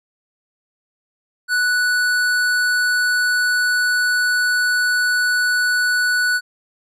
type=tone with tanh clipping; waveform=sine; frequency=1480 Hz; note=F#6; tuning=in tune; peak=-17 dBFS; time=1.48-6.41 s; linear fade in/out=50 ms; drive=17 dB; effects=resampled to 32000 Hz